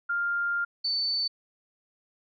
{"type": "tone pair in turn", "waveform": "sine", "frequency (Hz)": [1400, 4517], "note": ["F6", "C#8"], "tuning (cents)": [4, 32], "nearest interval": "octave + minor sixth", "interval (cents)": 2028, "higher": "second", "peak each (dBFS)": -25, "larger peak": "neither", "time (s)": [[0.09, 0.65], [0.84, 1.28]], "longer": "first", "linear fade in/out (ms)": 10, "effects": []}